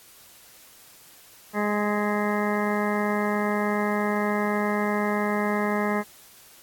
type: harmonic tone with a mistuned harmonic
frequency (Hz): 207.7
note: G#3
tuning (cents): 0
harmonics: 1 / 2 / 3 / 4 / 5 / 6 / 8 / 9 / 10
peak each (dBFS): -26 / -29 / -31 / -32 / -33 / -34 / -35 / -36 / -36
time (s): 1.53-6.04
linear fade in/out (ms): 50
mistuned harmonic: 6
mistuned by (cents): +17
effects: white hiss -51 dBFS RMS until 6.62 s + AAC 64 kbps